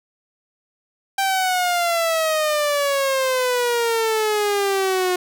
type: exponential sweep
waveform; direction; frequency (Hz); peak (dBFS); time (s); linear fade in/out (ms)
sawtooth; down; 786 to 360; -14; 1.18-5.16; 5
effects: none